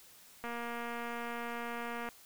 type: click train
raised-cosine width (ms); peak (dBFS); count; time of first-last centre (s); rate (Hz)
0.5; -26; 390; 0.44-2.088; 236
effects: white hiss -58 dBFS RMS until 2.25 s